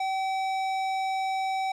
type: tone with tanh clipping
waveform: sine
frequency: 766 Hz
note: G5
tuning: 40 cents flat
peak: -28 dBFS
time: 0-1.72 s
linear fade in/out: 5 ms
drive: 15 dB
effects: none